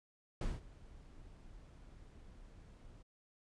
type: noise with ADSR envelope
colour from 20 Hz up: brown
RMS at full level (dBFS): -35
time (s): 0.41-3.03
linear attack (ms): 3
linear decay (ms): 190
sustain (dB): -21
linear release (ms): 13
effects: resampled to 22050 Hz